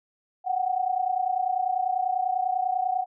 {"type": "tone pair together", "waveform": "sine", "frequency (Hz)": [733, 763.1], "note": ["F#5", "G5"], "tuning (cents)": [-16, -47], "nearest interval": "minor second", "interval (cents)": 69, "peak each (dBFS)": [-25, -27], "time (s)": [0.44, 3.06], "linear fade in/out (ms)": 50, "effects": []}